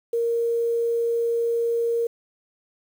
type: tone with quantisation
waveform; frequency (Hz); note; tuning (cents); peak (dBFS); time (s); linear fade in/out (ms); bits
sine; 466.2; A#4; 0; -20; 0.13-2.07; 5; 8
effects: none